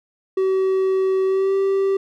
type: tone with pitch glide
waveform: triangle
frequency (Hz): 380.4 to 389.7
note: F#4 to G4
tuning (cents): +48 to -10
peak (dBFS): -14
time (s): 0.37-1.97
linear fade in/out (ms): 5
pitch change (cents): +42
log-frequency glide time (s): 1.25-1.55
effects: none